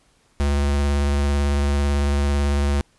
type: tone with vibrato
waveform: square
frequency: 71.2 Hz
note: C#2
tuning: 47 cents sharp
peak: -18 dBFS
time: 0.4-2.81 s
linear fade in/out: 0 ms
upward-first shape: sine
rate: 18 Hz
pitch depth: 22 cents each way
effects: pink hiss -60 dBFS RMS until 2.98 s + resampled to 24000 Hz